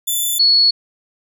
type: tone pair in turn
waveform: 5% pulse / sine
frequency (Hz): 3507 / 4382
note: A7 / C#8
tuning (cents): -6 / -21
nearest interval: major third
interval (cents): 385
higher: second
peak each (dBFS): -9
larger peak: neither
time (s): 0.07-0.39 / 0.39-0.71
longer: neither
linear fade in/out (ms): 10
effects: none